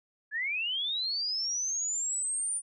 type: linear sweep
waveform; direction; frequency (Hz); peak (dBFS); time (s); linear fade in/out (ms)
sine; up; 1661.2 to 9397; -29; 0.31-2.62; 50
effects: none